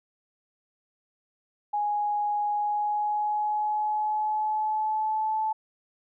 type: tone with pitch glide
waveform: sine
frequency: 830.6 to 870.9 Hz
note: G#5 to A5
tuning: 0 to -18 cents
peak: -24 dBFS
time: 1.73-5.53 s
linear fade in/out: 10 ms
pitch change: +82 cents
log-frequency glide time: 2.53-5.41 s
effects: none